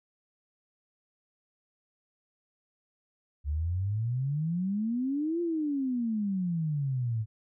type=exponential two-way sweep; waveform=sine; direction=up then down; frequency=70 to 349.2 to 106.4 Hz; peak=-27 dBFS; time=3.44-7.26 s; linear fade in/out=50 ms; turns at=5.41 s; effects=none